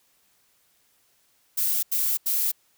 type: noise bursts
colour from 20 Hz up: violet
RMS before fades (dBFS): -24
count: 3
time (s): 1.57-2.518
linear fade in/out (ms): 10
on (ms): 260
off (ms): 84
effects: white hiss -65 dBFS RMS until 2.77 s